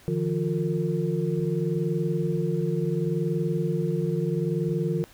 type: tone cluster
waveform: sine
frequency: 149.4 / 170.1 / 355.2 / 455.4 Hz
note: D3 / F3 / F4 / A#4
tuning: +30 / -45 / +29 / -40 cents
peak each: -28 / -27 / -30 / -31 dBFS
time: 0.08-5.04 s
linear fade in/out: 0 ms
effects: pink hiss -53 dBFS RMS until 5.13 s